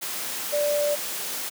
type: tone in noise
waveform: sine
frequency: 586 Hz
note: D5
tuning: 4 cents flat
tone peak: -21 dBFS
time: 0.52-0.96 s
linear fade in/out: 20 ms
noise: white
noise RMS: -31 dBFS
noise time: 0.01-1.5 s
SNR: +7 dB
effects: high-pass 200 Hz 12 dB/octave